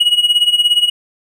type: tone with tremolo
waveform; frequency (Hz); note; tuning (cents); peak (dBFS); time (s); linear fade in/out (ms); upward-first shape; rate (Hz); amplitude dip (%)
triangle; 2905; F#7; -32; -5; 0-0.9; 10; sine; 17; 80
effects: none